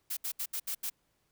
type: noise bursts at uneven times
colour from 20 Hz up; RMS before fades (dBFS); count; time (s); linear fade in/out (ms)
blue; -35; 6; 0.1-0.17 / 0.24-0.32 / 0.39-0.46 / 0.53-0.6 / 0.67-0.75 / 0.83-0.9; 10
effects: pink hiss -75 dBFS RMS until 1.31 s